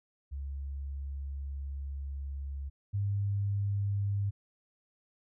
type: tone pair in turn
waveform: sine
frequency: 69.3 / 100.53 Hz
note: C#2 / G2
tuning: 0 / +44 cents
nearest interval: tritone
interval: 644 cents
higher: second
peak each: -35 / -28 dBFS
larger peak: second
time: 0.31-2.7 / 2.93-4.31 s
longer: first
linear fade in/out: 20 ms
effects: none